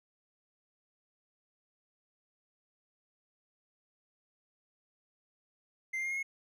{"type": "tone with pitch steps", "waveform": "triangle", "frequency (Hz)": [2084, 2106, 2128, 2150, 2172], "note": ["C7", "C7", "C7", "C7", "C#7"], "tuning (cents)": [-7, 11, 29, 47, -36], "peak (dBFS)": -31, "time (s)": [5.93, 6.23], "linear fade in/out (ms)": 10, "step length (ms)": 60, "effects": []}